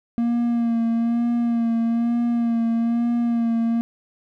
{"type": "tone with vibrato", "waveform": "triangle", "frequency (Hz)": 233.4, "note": "A#3", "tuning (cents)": 2, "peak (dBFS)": -16, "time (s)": [0.18, 3.81], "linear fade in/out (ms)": 0, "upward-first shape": "sine", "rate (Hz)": 1.1, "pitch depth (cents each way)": 29, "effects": []}